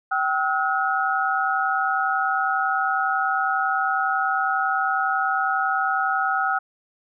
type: tone cluster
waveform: sine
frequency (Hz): 773 / 1291 / 1441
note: G5 / E6 / F#6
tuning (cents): -24 / -37 / -46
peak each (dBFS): -24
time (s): 0.11-6.59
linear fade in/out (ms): 10
effects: none